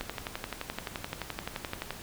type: click train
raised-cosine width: 0.3 ms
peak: -17 dBFS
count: 23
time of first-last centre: 0.01-1.907 s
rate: 11.6 Hz
effects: pink hiss -45 dBFS RMS until 2.02 s